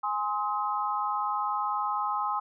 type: chord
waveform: sine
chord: Ab major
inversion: none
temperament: equal with one note detuned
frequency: 830.6 / 1046.5 / 1270.7 Hz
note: Ab5 / C6 / Eb6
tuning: 0 / 0 / +36 cents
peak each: -31 dBFS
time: 0.03-2.4 s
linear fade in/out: 10 ms
effects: none